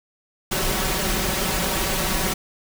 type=noise with comb filter; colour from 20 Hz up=pink; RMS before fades=-23 dBFS; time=0.51-2.34 s; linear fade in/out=10 ms; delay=5.3 ms; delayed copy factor=+0.7; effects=none